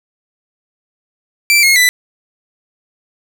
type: tone with pitch steps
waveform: sawtooth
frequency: 2339 / 2157 / 1989.7 Hz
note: D7 / C#7 / B6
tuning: -8 / -48 / +12 cents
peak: -4 dBFS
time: 1.5-1.89 s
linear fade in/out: 0 ms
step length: 130 ms
effects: none